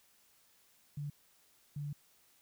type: tone bursts at uneven times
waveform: sine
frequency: 145.3 Hz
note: D3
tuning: 18 cents flat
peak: -37 dBFS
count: 2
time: 0.97-1.1 / 1.76-1.93 s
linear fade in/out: 5 ms
effects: white hiss -68 dBFS RMS until 2.41 s